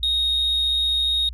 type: tone with amplitude modulation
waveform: sine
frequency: 3732 Hz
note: A#7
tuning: 1 cent sharp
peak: -15 dBFS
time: 0.03-1.29 s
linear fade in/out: 2 ms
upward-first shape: sine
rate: 135 Hz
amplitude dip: 35%
effects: tanh soft clip ceiling -16 dBFS + added 60 Hz sine -32 dBFS peak until 1.33 s